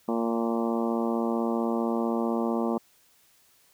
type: harmonic tone with a mistuned harmonic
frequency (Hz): 115.6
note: A#2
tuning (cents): -14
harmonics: 2 / 3 / 4 / 5 / 6 / 7 / 8 / 9 / 10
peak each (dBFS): -27 / -31 / -33 / -35 / -37 / -38 / -39 / -40 / -41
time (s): 0.08-2.78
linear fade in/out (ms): 5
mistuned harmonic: 8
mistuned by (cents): -23
effects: white hiss -62 dBFS RMS until 3.73 s